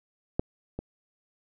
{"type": "clicks", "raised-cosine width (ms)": 2, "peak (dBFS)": [-11, -20], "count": 2, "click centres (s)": [0.395, 0.79], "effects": []}